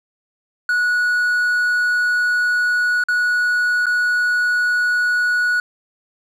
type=tone with dropouts; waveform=triangle; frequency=1464 Hz; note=F#6; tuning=19 cents flat; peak=-13 dBFS; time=0.69-5.6 s; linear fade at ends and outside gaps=2 ms; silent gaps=3.038-3.085 / 3.858-3.866 s; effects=none